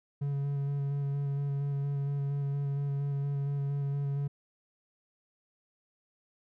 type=tone with vibrato; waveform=triangle; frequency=140.8 Hz; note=C#3; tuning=27 cents sharp; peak=-27 dBFS; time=0.21-4.28 s; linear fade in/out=10 ms; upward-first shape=square; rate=4.3 Hz; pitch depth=13 cents each way; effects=none